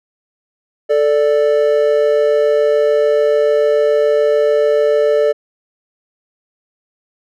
triangle tone pair together, 440 / 586.9 Hz, A4 / D5, 0 / -1 cents, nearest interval perfect fourth, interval 499 cents, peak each -11 dBFS, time 0.89-5.33 s, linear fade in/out 20 ms, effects none

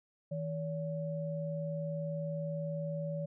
sine tone pair together, 160 / 570.2 Hz, D#3 / C#5, +49 / +49 cents, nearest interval octave + minor seventh, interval 2200 cents, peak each -36 / -38 dBFS, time 0.31-3.26 s, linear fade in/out 10 ms, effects none

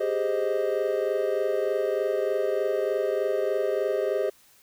triangle chord, Ab major seventh, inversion third, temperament equal, 392 / 415.3 / 523.3 / 622.3 Hz, G4 / Ab4 / C5 / Eb5, 0 / 0 / 0 / 0 cents, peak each -27 dBFS, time 0-4.3 s, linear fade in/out 10 ms, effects white hiss -58 dBFS RMS until 4.62 s

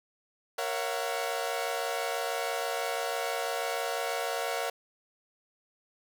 sawtooth chord, F# dominant seventh, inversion first, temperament equal with one note detuned, 466.2 / 554.4 / 673.9 / 740 Hz, A#4 / C#5 / E5 / F#5, 0 / 0 / +38 / 0 cents, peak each -32 dBFS, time 0.58-4.7 s, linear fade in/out 5 ms, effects none

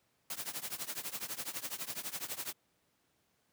white noise with tremolo, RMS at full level -37 dBFS, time 0.3-2.53 s, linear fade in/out 2 ms, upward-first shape triangle, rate 12 Hz, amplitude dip 95%, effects pink hiss -75 dBFS RMS until 3.52 s + high-pass 100 Hz 12 dB/octave

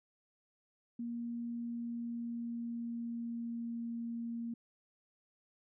sine tone with pitch glide, 235.8 to 233 Hz, A#3 to A#3, +20 to -1 cents, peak -37 dBFS, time 0.99-4.54 s, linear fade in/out 5 ms, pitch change -21 cents, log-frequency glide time 1.45-3.92 s, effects none

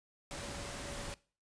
sine tone in noise, 569 Hz, C#5, 45 cents sharp, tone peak -50 dBFS, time 0.31-1.14 s, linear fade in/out 0 ms, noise pink, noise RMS -43 dBFS, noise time 0.31-1.14 s, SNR -10 dB, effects noise-tail reverb RT60 0.4 s tail -21 dB re dry + resampled to 22050 Hz

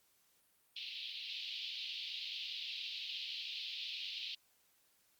pink band-pass noise, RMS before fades -44 dBFS, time 0.76-4.35 s, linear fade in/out 5 ms, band 2700 to 4400 Hz, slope 48 dB/octave, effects white hiss -73 dBFS RMS until 5.19 s + Opus 48 kbps

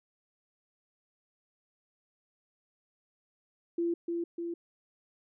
sine tone with echo, 340.5 Hz, F4, 44 cents flat, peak -27 dBFS, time 3.78-3.94 s, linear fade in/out 5 ms, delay 300 ms, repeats 2, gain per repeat -3 dB, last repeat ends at 4.54 s, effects none

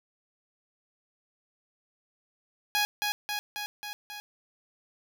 10% pulse tone with echo, 830.6 Hz, G#5, in tune, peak -16 dBFS, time 2.75-2.85 s, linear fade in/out 0 ms, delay 270 ms, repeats 5, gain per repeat -3 dB, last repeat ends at 4.2 s, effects none

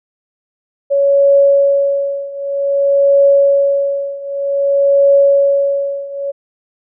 sine tone with tremolo, 559 Hz, C#5, 14 cents sharp, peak -5 dBFS, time 0.9-6.32 s, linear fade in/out 20 ms, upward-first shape triangle, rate 0.53 Hz, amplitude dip 90%, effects none

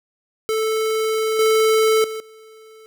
square tone with level steps, 439.2 Hz, A4, 3 cents flat, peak -19 / -14 / -27 / -43 dBFS, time 0.49-2.86 s, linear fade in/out 0 ms, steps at 1.39 / 2.04 / 2.2 s, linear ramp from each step 2 ms, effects none

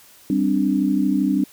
sine chord, G suspended fourth, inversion none, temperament just, 196 / 261.3 / 294 Hz, G3 / C4 / D4, 0 / -2 / +2 cents, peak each -21 / -21 / -20 dBFS, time 0.3-1.44 s, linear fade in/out 2 ms, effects white hiss -49 dBFS RMS until 1.52 s

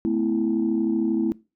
sine chord, A suspended second, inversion none, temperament equal with one note detuned, 220 / 252.9 / 329.6 Hz, A3 / B3 / E4, 0 / +41 / 0 cents, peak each -24 / -26 / -22 dBFS, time 0.05-1.32 s, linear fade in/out 0 ms, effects noise-tail reverb RT60 0.3 s tail -22 dB re dry + tanh soft clip ceiling -13 dBFS

